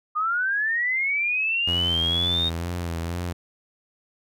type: linear sweep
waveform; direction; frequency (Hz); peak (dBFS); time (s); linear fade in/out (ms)
sine; up; 1209 to 3729; -21; 0.15-2.5; 20
type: tone with vibrato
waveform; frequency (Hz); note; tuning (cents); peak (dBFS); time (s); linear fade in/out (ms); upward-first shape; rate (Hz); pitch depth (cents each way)
sawtooth; 85.4; F2; -38; -23; 1.67-3.33; 10; sine; 2.1; 53
effects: none